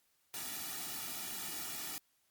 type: noise with comb filter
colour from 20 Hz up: white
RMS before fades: -42 dBFS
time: 0.34-1.98 s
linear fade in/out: 0 ms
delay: 1.9 ms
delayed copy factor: -1
effects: white hiss -75 dBFS RMS until 2.3 s + Opus 48 kbps